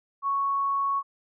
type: tone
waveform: sine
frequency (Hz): 1108.7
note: C#6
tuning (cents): 0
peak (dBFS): -23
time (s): 0.22-1.03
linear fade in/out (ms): 50
effects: none